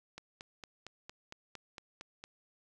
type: click train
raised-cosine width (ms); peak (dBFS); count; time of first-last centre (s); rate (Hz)
0.2; -28; 10; 0.18-2.239; 4.37
effects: none